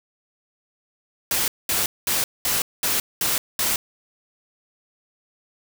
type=noise bursts; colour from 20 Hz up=white; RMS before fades=-22 dBFS; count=7; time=1.31-3.76 s; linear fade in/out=2 ms; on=170 ms; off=210 ms; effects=none